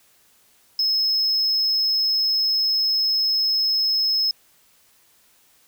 sine tone, 5180 Hz, E8, 31 cents flat, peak -15 dBFS, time 0.79-4.31 s, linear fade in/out 2 ms, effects tanh soft clip ceiling -17 dBFS + white hiss -58 dBFS RMS until 5.67 s

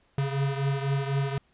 square beating tone pair, 137.2 / 141.2 Hz, C#3 / C#3, -17 / +32 cents, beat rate 4 Hz, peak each -27 / -32 dBFS, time 0.18-1.38 s, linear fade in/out 2 ms, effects pink hiss -66 dBFS RMS until 1.53 s + resampled to 8000 Hz

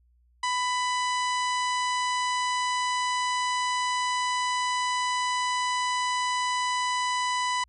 harmonic tone, 995 Hz, B5, 13 cents sharp, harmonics 1 / 2 / 3 / 4 / 5 / 6 / 7 / 8 / 9, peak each -26 / -32 / -36 / -38 / -40 / -42 / -43 / -44 / -45 dBFS, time 0.43-7.64 s, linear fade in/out 5 ms, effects added 60 Hz sine -60 dBFS peak until 7.68 s

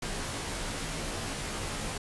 pink noise with comb filter, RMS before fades -35 dBFS, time 0.02-1.98 s, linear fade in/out 5 ms, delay 16 ms, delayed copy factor -0.75, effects resampled to 24000 Hz

